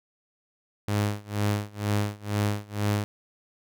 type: tone with tremolo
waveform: sawtooth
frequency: 103.6 Hz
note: G#2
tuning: 4 cents flat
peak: -18 dBFS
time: 0.88-3.04 s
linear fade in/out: 0 ms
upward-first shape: sine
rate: 2.1 Hz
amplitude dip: 95%
effects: none